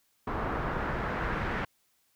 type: noise with low-pass filter sweep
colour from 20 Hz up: pink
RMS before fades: -32 dBFS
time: 0.27-1.65 s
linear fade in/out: 5 ms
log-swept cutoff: 1200 to 1800 Hz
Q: 1.7
effects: white hiss -71 dBFS RMS until 2.15 s